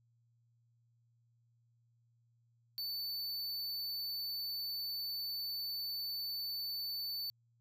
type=tone; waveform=square; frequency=4510 Hz; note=C#8; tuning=29 cents sharp; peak=-38 dBFS; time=2.78-7.3 s; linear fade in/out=0 ms; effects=added 117 Hz sine -70 dBFS peak until 7.6 s